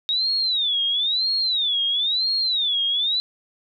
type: tone with vibrato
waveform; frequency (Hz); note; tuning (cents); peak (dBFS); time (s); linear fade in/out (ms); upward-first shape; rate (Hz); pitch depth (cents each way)
sine; 3729; A#7; 0; -19; 0.09-3.2; 0; sine; 1; 240
effects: none